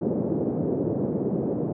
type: band-pass noise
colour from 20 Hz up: white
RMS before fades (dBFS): -26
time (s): 0.01-1.73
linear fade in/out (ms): 10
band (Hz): 120 to 450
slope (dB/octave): 24
effects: none